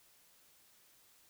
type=silence; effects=white hiss -66 dBFS RMS until 1.29 s